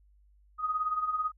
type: tone with tremolo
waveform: sine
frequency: 1249 Hz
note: D#6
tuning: 6 cents sharp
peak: -25 dBFS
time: 0.58-1.32 s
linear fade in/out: 50 ms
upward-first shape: sine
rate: 18 Hz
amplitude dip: 65%
effects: added 50 Hz sine -59 dBFS peak until 1.37 s